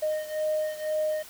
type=beating tone pair; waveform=triangle; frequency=616 / 618 Hz; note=D#5 / D#5; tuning=-17 / -12 cents; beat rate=2 Hz; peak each=-25 / -28 dBFS; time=0.02-1.23 s; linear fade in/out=10 ms; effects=tanh soft clip ceiling -20 dBFS + white hiss -47 dBFS RMS until 1.29 s